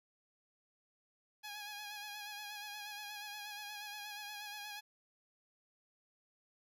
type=tone with vibrato; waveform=10% pulse; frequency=830.6 Hz; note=G#5; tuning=in tune; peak=-36 dBFS; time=1.43-4.81 s; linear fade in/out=20 ms; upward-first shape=sine; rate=8.4 Hz; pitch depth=36 cents each way; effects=none